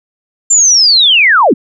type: linear sweep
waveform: sine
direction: down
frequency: 7360 to 174.3 Hz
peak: -4 dBFS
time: 0.5-1.54 s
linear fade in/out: 10 ms
effects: none